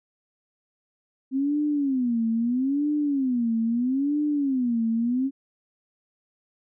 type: tone with vibrato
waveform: sine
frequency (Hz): 259.5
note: C4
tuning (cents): -14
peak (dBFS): -21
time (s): 1.31-5.31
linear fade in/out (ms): 50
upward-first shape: sine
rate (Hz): 0.77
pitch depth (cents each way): 240
effects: none

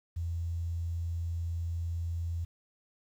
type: tone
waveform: sine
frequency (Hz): 84.4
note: E2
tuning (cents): +41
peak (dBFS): -31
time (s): 0.16-2.45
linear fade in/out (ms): 10
effects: 10-bit

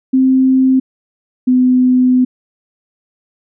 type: tone pair in turn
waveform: sine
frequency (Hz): 261.6 / 253.1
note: C4 / B3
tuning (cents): 0 / +43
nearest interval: minor second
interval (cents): 57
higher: first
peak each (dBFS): -7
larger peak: neither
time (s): 0.13-0.8 / 1.47-2.25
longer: second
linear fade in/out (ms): 10
effects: none

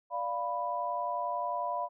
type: chord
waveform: sine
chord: B diminished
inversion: first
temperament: equal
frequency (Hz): 587.3 / 698.5 / 987.8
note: D5 / F5 / B5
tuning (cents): 0 / 0 / 0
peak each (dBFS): -38 / -35 / -33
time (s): 0.1-1.89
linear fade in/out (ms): 50
effects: none

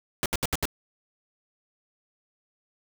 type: noise bursts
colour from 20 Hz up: pink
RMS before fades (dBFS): -26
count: 5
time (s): 0.23-0.654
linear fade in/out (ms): 0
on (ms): 28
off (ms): 71
effects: none

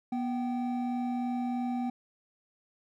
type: tone pair together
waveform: triangle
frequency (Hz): 243.4 / 773.3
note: B3 / G5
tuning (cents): -25 / -24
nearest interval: octave + minor sixth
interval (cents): 2001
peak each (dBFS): -28 / -35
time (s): 0.12-1.9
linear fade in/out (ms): 5
effects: none

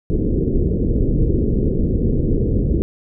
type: low-pass noise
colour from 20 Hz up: pink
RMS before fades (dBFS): -17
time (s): 0.1-2.82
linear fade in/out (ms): 0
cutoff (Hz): 460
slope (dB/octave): 48
effects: none

